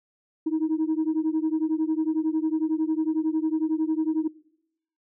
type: beating tone pair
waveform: sine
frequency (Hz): 311.1 / 322.1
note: D#4 / E4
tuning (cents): 0 / -40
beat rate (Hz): 11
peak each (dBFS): -24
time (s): 0.46-4.28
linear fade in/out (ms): 10
effects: noise-tail reverb RT60 0.8 s tail -23 dB re dry + tanh soft clip ceiling -18 dBFS